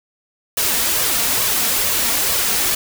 white noise with flanger, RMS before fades -18 dBFS, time 0.57-2.75 s, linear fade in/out 5 ms, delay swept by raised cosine 1.7 to 4.4 ms, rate 2.3 Hz, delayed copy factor +0.5, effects none

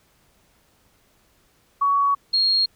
sine tone pair in turn, 1124 / 4263 Hz, C#6 / C8, +24 / +32 cents, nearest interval octave + major seventh, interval 2308 cents, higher second, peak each -16 dBFS, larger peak neither, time 1.81-2.15 / 2.33-2.66 s, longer first, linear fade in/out 10 ms, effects pink hiss -61 dBFS RMS until 2.75 s

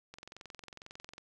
click train, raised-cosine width 0.2 ms, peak -30 dBFS, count 24, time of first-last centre 0.14-1.181 s, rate 22.1 Hz, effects none

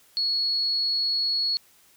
sine tone, 4355 Hz, C#8, 31 cents flat, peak -22 dBFS, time 0.17-1.57 s, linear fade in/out 0 ms, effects white hiss -58 dBFS RMS until 1.96 s

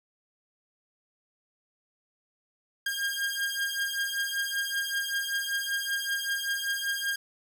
sawtooth beating tone pair, 1611 / 1616.2 Hz, G6 / G#6, +47 / -48 cents, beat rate 5.2 Hz, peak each -28 dBFS, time 2.86-7.16 s, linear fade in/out 5 ms, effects none

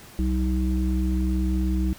harmonic tone, 63.6 Hz, C2, 48 cents flat, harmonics 1 / 3 / 5, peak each -22 / -27 / -29 dBFS, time 0.19-1.93 s, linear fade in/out 0 ms, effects pink hiss -46 dBFS RMS until 1.98 s

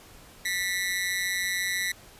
sawtooth tone with amplitude modulation, 1965 Hz, B6, 9 cents flat, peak -19 dBFS, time 0.45-1.92 s, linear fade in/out 5 ms, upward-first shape sine, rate 186 Hz, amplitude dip 90%, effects pink hiss -51 dBFS RMS until 2.19 s + resampled to 32000 Hz

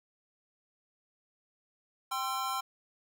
square chord, C major, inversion second, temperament equal with one note detuned, 784 / 1046.5 / 1346.2 Hz, G5 / C6 / E6, 0 / 0 / +36 cents, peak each -38 / -36 / -37 dBFS, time 2.11-2.61 s, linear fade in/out 10 ms, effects none

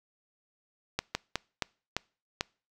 slowing click train, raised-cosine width 0.2 ms, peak -11 dBFS, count 6, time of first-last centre 0.99-2.409 s, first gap 160 ms, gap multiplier 1.29, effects noise-tail reverb RT60 0.4 s tail -26 dB re dry

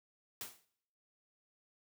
white noise with exponential decay, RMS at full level -40 dBFS, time 0.41-0.65 s, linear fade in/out 1 ms, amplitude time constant 51 ms, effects noise-tail reverb RT60 0.7 s tail -20 dB re dry + high-pass 100 Hz 12 dB/octave

